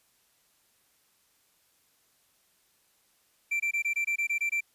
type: tone bursts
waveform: triangle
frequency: 2349 Hz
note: D7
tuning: in tune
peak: -24 dBFS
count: 10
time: 3.51-4.608 s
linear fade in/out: 10 ms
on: 90 ms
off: 22 ms
effects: white hiss -68 dBFS RMS until 4.74 s + resampled to 32000 Hz